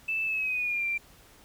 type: tone with pitch glide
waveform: triangle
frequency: 2637 to 2363 Hz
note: E7 to D7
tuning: 0 to +10 cents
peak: -23 dBFS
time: 0.08-0.98 s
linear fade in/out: 10 ms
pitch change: -190 cents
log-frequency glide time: 0.25-0.86 s
effects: tanh soft clip ceiling -25 dBFS + pink hiss -56 dBFS RMS until 1.44 s